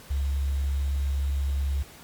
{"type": "tone with quantisation", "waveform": "sine", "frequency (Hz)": 69.3, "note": "C#2", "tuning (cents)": 0, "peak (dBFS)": -23, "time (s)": [0.1, 1.83], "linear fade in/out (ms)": 10, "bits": 8, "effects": ["pink hiss -48 dBFS RMS until 2.03 s", "MP3 96 kbps"]}